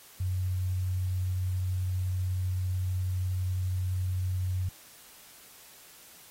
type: tone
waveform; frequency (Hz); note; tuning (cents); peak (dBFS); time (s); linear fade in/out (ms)
sine; 92; F#2; -9; -27; 0.2-4.69; 5
effects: white hiss -53 dBFS RMS until 6.3 s + AAC 48 kbps